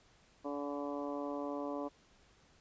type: harmonic tone with a mistuned harmonic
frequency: 143.7 Hz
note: D3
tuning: 37 cents flat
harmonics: 2 / 3 / 4 / 5 / 6 / 7 / 8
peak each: -40 / -45 / -42 / -48 / -51 / -47 / -51 dBFS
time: 0.44-1.89 s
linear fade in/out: 20 ms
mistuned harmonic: 6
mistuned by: -23 cents
effects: pink hiss -66 dBFS RMS until 2.6 s + resampled to 16000 Hz